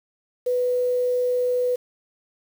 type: tone with quantisation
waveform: sine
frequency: 496.3 Hz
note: B4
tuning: 8 cents sharp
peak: -19 dBFS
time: 0.46-1.76 s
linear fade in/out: 10 ms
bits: 7
effects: none